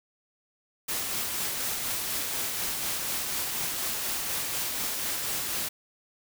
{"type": "noise with tremolo", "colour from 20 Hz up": "white", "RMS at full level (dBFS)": -30, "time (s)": [0.88, 5.69], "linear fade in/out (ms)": 10, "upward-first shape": "sine", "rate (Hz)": 4.1, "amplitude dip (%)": 25, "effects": []}